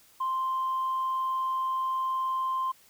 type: tone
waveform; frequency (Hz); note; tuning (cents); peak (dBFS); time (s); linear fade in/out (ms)
sine; 1046.5; C6; 0; -25; 0.2-2.72; 10
effects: tanh soft clip ceiling -23 dBFS + white hiss -59 dBFS RMS until 2.89 s